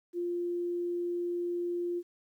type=tone; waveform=sine; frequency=349.2 Hz; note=F4; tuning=in tune; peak=-30 dBFS; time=0.13-2.03 s; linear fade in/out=50 ms; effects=11-bit